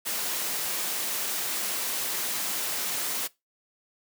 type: noise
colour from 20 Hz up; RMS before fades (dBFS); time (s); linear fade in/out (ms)
white; -30; 0.05-3.28; 20
effects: noise-tail reverb RT60 0.2 s tail -20 dB re dry + high-pass 200 Hz 12 dB/octave